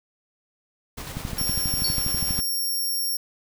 pink noise with tremolo, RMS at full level -35 dBFS, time 0.97-2.41 s, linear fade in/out 10 ms, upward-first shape square, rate 10 Hz, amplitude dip 30%
click train, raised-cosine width 5 ms, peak -17 dBFS, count 16, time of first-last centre 1.17-2.39 s, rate 12.3 Hz
5% pulse tone, 5530 Hz, F8, 18 cents flat, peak -18 dBFS, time 1.38-3.17 s, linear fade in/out 5 ms
triangle tone with exponential decay, 4435 Hz, C#8, in tune, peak -19 dBFS, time 1.84-2.06 s, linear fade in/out 5 ms, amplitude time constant 47 ms
effects none

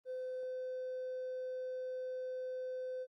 triangle tone with hard clipping, 511 Hz, C5, 41 cents flat, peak -38 dBFS, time 0.05-3.07 s, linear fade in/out 50 ms, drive 2 dB, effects Opus 24 kbps

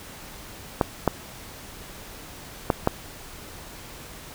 clicks, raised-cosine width 1 ms, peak -4 dBFS, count 4, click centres 0.812 / 1.077 / 2.702 / 2.874 s, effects pink hiss -42 dBFS RMS until 4.34 s

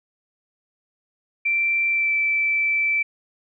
sine tone with pitch glide, 2349 to 2325 Hz, D7 to D7, 0 to -18 cents, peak -18 dBFS, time 1.45-3.03 s, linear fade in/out 10 ms, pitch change -18 cents, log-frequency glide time 1.89-2.13 s, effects none

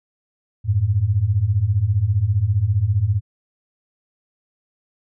sine beating tone pair, 91.8 / 106.8 Hz, F#2 / G#2, -13 / +49 cents, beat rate 15 Hz, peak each -20 / -17 dBFS, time 0.64-3.21 s, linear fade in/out 50 ms, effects none

